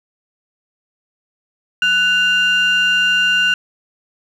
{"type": "tone pair together", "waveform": "sine", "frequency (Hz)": [1486.9, 2794], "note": ["F#6", "F7"], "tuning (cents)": [8, 0], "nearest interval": "major seventh", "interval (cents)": 1092, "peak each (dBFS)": -13, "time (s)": [1.82, 3.54], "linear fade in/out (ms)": 2, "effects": ["tanh soft clip ceiling -8 dBFS", "8-bit"]}